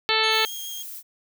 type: harmonic tone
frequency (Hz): 440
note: A4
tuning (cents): 0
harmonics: 1 / 2 / 3 / 4 / 5 / 6 / 7 / 8 / 9 / 10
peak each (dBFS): -28 / -28 / -28 / -28 / -28 / -28 / -28 / -28 / -28 / -28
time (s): 0.09-0.45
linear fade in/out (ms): 0
type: tone with vibrato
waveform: 25% pulse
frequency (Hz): 3241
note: G#7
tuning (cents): -43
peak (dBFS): -30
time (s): 0.23-0.83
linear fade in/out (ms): 10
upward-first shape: triangle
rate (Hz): 7.2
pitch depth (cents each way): 15
type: noise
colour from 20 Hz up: violet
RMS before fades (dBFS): -37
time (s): 0.3-1.03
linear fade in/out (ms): 50
effects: none